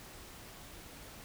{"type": "silence", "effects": ["pink hiss -51 dBFS RMS until 1.24 s"]}